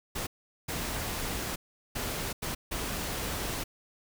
pink noise bursts at uneven times, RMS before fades -34 dBFS, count 5, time 0.15-0.27 / 0.68-1.56 / 1.95-2.33 / 2.42-2.55 / 2.71-3.64 s, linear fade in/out 10 ms, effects none

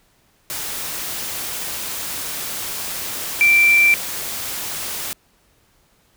sine tone in noise, 2349 Hz, D7, in tune, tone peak -10 dBFS, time 3.41-3.94 s, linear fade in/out 0 ms, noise white, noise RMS -27 dBFS, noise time 0.5-5.13 s, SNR +14 dB, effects pink hiss -59 dBFS RMS until 6.16 s

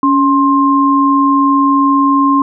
sine tone pair together, 280.1 / 1057.5 Hz, C#4 / C6, +18 / +18 cents, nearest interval octave + major seventh, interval 2300 cents, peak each -10 dBFS, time 0.03-2.42 s, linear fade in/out 2 ms, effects none

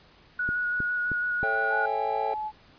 sine tone with vibrato, 1457 Hz, F#6, 27 cents flat, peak -25 dBFS, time 0.39-1.86 s, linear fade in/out 5 ms, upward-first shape square, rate 6 Hz, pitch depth 11 cents each way
click train, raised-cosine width 3 ms, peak -21 dBFS, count 4, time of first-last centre 0.49-1.43 s, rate 3.19 Hz
triangle chord, A dominant seventh, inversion none, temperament just, 440 / 550 / 660 / 792 Hz, A4 / C#5 / E5 / G5, 0 / -14 / +2 / +18 cents, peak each -31 / -33 / -34 / -28 dBFS, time 1.43-2.34 s, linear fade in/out 2 ms
sine tone with pitch glide, 840 to 857.2 Hz, G#5 to A5, +19 to -45 cents, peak -29 dBFS, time 1.69-2.52 s, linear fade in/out 50 ms, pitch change +36 cents, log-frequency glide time 1.9-2.38 s
effects pink hiss -56 dBFS RMS until 2.78 s + resampled to 11025 Hz

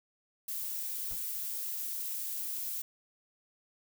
violet noise, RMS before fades -37 dBFS, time 0.48-2.82 s, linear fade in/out 5 ms
brown noise with exponential decay, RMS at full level -41 dBFS, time 1.11-1.25 s, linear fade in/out 1 ms, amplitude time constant 29 ms
effects none

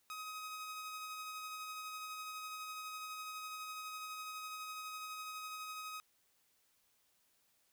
sawtooth tone with tremolo, 1262 Hz, D#6, 24 cents sharp, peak -39 dBFS, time 0.1-6 s, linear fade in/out 0 ms, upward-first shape sine, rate 12 Hz, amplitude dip 25%, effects white hiss -75 dBFS RMS until 7.72 s

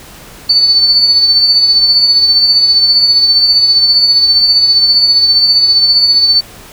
sine tone with tremolo, 4499 Hz, C#8, 25 cents sharp, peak -3 dBFS, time 0.49-6.41 s, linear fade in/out 10 ms, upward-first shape triangle, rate 15 Hz, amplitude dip 50%, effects pink hiss -34 dBFS RMS until 6.72 s

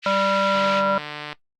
white band-pass noise, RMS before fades -31 dBFS, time 0.02-0.83 s, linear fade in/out 50 ms, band 1800 to 3600 Hz, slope 24 dB/octave
harmonic tone, 196 Hz, G3, in tune, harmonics 1 / 3 / 5 / 7, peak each -28 / -21 / -26 / -21 dBFS, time 0.06-0.98 s, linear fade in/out 2 ms
click train, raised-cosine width 0.3 ms, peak -16 dBFS, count 117, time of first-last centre 0.55-1.329 s, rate 149 Hz
effects noise-tail reverb RT60 0.1 s tail -17 dB re dry + Opus 48 kbps

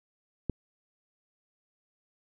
click, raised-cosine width 3 ms, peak -16 dBFS, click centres 0.497 s, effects none

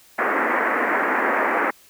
white band-pass noise, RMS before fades -21 dBFS, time 0.18-1.71 s, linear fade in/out 10 ms, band 230 to 2000 Hz, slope 48 dB/octave, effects white hiss -52 dBFS RMS until 1.89 s

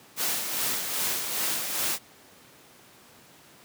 white noise with tremolo, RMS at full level -27 dBFS, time 0.16-1.99 s, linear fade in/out 50 ms, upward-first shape sine, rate 2.5 Hz, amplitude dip 45%, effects pink hiss -53 dBFS RMS until 3.64 s + high-pass 150 Hz 12 dB/octave

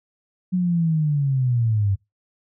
sine linear sweep, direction down, 185 to 95.4 Hz, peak -17 dBFS, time 0.52-1.96 s, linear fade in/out 20 ms, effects noise-tail reverb RT60 0.2 s tail -23 dB re dry

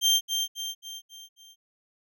30% pulse tone with echo, 3163 Hz, G7, 15 cents sharp, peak -16 dBFS, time 0.01-0.21 s, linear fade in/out 50 ms, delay 270 ms, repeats 5, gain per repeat -6 dB, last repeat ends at 1.56 s, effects none

